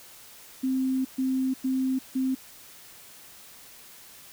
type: tone bursts at uneven times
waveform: sine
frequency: 261.6 Hz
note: C4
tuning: in tune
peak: -23 dBFS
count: 4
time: 0.63-1.05 / 1.18-1.54 / 1.64-1.99 / 2.15-2.35 s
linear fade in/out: 10 ms
effects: white hiss -49 dBFS RMS until 4.32 s